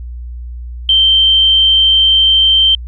sine tone, 3127 Hz, G7, 5 cents flat, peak -6 dBFS, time 0.89-2.75 s, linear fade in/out 2 ms, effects added 60 Hz sine -23 dBFS peak until 2.87 s

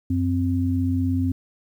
sine tone pair together, 92.5 / 261.2 Hz, F#2 / C4, 0 / -3 cents, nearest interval octave + tritone, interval 1797 cents, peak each -22 dBFS, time 0.1-1.32 s, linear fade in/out 5 ms, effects 9-bit

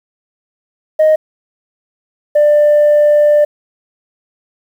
sine tone pair in turn, 622.3 / 592.9 Hz, D#5 / D5, 0 / +16 cents, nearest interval minor second, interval 84 cents, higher first, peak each -4 dBFS, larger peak neither, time 0.99-1.16 / 2.35-3.45 s, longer second, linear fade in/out 10 ms, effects tanh soft clip ceiling -4 dBFS + 7-bit

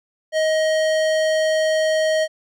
sine tone with hard clipping, 629 Hz, D#5, 19 cents sharp, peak -18 dBFS, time 0.32-2.28 s, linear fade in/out 50 ms, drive 17 dB, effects none

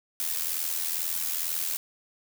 blue noise with amplitude modulation, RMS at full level -27 dBFS, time 0.2-1.77 s, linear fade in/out 0 ms, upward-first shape sine, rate 82.2 Hz, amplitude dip 65%, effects none

